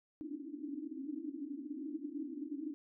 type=band-pass noise; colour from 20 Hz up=white; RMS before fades=-43 dBFS; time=0.21-2.74 s; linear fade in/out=0 ms; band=270 to 310 Hz; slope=96 dB/octave; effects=none